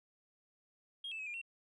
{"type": "tone with pitch steps", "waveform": "sine", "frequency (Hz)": [3252, 2637, 2552, 2409, 2722], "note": ["G#7", "E7", "D#7", "D7", "F7"], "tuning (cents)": [-37, 0, 43, 43, -45], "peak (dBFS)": -39, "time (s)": [1.04, 1.415], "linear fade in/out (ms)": 5, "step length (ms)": 75, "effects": ["tanh soft clip ceiling -37 dBFS"]}